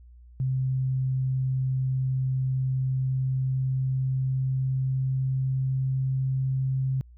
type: tone with pitch glide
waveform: sine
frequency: 130.81 to 132.33 Hz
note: C3 to C3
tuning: 0 to +20 cents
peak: -23 dBFS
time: 0.4-7.01 s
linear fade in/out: 0 ms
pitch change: +20 cents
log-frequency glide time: 2.59-6.41 s
effects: added 60 Hz sine -47 dBFS peak until 7.17 s